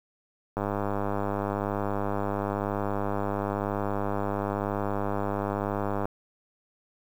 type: click train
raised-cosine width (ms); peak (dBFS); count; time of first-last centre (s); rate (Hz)
1; -15; 555; 0.57-6.055; 101
effects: 8-bit